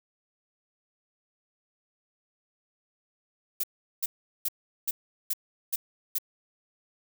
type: noise bursts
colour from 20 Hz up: violet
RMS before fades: -28 dBFS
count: 7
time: 3.6-6.185 s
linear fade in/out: 5 ms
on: 35 ms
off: 390 ms
effects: none